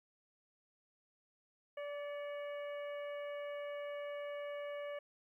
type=harmonic tone with a mistuned harmonic; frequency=579 Hz; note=D5; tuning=25 cents flat; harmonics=1 / 2 / 3 / 4 / 5; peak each=-41 / -53 / -54 / -55 / -59 dBFS; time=1.77-4.99 s; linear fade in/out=5 ms; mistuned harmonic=4; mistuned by=-52 cents; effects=13-bit